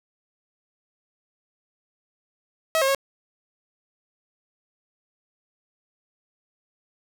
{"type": "tone with pitch steps", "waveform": "sawtooth", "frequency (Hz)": [642, 538, 547], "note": ["E5", "C5", "C#5"], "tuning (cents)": [-46, 48, -23], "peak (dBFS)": -15, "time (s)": [2.75, 2.948], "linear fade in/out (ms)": 0, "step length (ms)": 66, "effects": []}